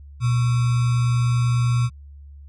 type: tone with sample-and-hold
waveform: sine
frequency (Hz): 121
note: B2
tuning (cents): -35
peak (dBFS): -16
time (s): 0.2-1.9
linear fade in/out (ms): 50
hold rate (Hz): 1225
effects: added 71 Hz sine -39 dBFS peak until 2.48 s + resampled to 22050 Hz